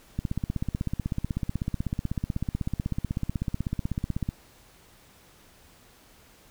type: click train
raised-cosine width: 5 ms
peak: -15 dBFS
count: 67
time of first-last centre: 0.19-4.289 s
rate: 16.1 Hz
effects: pink hiss -56 dBFS RMS until 6.5 s